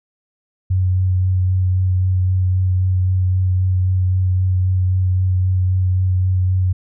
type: tone with vibrato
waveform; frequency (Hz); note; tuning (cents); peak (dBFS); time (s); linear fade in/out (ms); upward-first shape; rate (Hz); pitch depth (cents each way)
sine; 92.5; F#2; 0; -13; 0.7-6.73; 10; sine; 3.8; 14
effects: none